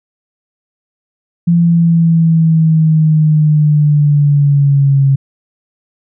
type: linear sweep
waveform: sine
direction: down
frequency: 171.3 to 136.3 Hz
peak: -6 dBFS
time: 1.47-5.16 s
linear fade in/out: 10 ms
effects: none